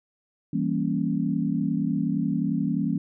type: chord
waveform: sine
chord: E diminished seventh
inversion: none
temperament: equal with one note detuned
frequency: 164.81 / 196 / 233.1 / 276.4 Hz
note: E3 / G3 / Bb3 / Db4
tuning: 0 / 0 / 0 / -5 cents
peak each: -28 dBFS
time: 0.53-2.98 s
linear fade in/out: 5 ms
effects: none